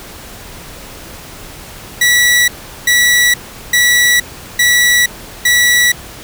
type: tone bursts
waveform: sawtooth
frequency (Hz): 1946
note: B6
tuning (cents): -26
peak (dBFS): -4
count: 5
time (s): 2.01-5.92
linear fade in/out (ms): 5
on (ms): 470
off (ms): 390
effects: pink hiss -32 dBFS RMS until 6.23 s